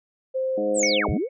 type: tone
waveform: sine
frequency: 523.3 Hz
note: C5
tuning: in tune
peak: -22 dBFS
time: 0.34-1.01 s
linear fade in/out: 20 ms
type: harmonic tone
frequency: 103.9 Hz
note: G#2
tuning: 1 cent sharp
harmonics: 2 / 3 / 4 / 5 / 6 / 7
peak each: -32 / -29 / -33 / -39 / -35 / -38 dBFS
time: 0.57-1.18 s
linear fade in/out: 10 ms
type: linear two-way sweep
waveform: sine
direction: down then up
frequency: 8620 to 38.49 to 563 Hz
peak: -22 dBFS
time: 0.74-1.29 s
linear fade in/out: 50 ms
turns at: 1.09 s
type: tone with exponential decay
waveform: sine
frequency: 2220 Hz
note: C#7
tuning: 2 cents sharp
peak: -20 dBFS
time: 0.83-1.29 s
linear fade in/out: 1 ms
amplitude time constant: 100 ms
effects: none